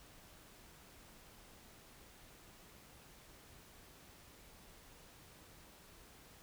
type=silence; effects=pink hiss -60 dBFS RMS until 6.42 s